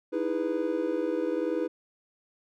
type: chord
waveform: triangle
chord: E major seventh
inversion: third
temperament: just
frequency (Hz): 309 / 329.6 / 412 / 494.4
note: D#4 / E4 / G#4 / B4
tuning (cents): -12 / 0 / -14 / +2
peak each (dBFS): -31 / -29 / -32 / -29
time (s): 0.12-1.68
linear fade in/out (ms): 20
effects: none